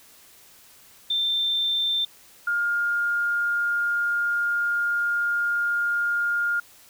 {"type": "tone pair in turn", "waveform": "sine", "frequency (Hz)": [3572, 1413.1], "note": ["A7", "F6"], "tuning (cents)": [25, 20], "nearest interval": "octave + major third", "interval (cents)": 1605, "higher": "first", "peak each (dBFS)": -21, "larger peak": "neither", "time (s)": [[1.1, 2.05], [2.47, 6.6]], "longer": "second", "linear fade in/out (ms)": 5, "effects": ["white hiss -52 dBFS RMS until 6.89 s"]}